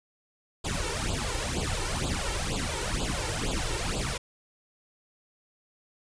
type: noise with flanger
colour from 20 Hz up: pink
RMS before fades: -30 dBFS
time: 0.64-4.18 s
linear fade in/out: 10 ms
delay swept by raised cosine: 0.25 to 2.25 ms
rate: 2.1 Hz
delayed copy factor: +0.95
effects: resampled to 22050 Hz